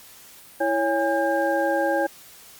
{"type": "tone cluster", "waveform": "sine", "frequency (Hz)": [330.7, 556, 819, 1601], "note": ["E4", "C#5", "G#5", "G6"], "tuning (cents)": [6, 5, -24, 36], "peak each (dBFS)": [-26, -23, -25, -28], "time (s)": [0.6, 2.07], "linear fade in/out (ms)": 10, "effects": ["white hiss -47 dBFS RMS until 2.59 s", "Opus 48 kbps"]}